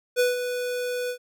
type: tone with ADSR envelope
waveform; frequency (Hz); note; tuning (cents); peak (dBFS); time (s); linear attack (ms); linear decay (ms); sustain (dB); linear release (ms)
square; 493.9; B4; 0; -18; 0.16-1.18; 37; 160; -9; 84
effects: none